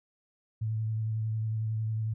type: tone with vibrato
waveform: sine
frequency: 110 Hz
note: A2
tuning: in tune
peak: -28 dBFS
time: 0.61-2.14 s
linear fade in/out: 10 ms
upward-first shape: sine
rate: 11 Hz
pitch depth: 19 cents each way
effects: none